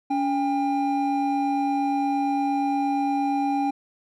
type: tone pair together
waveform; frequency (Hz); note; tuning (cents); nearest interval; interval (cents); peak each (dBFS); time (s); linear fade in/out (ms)
triangle; 283 / 800.4; C#4 / G5; +36 / +36; octave + tritone; 1800; -22; 0.1-3.71; 10
effects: none